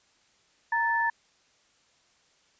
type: tone pair together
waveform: sine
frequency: 929.1 / 1754 Hz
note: A#5 / A6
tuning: -6 / -6 cents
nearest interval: major seventh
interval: 1100 cents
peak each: -26 dBFS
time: 0.72-1.1 s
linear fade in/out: 5 ms
effects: white hiss -65 dBFS RMS until 2.59 s + resampled to 16000 Hz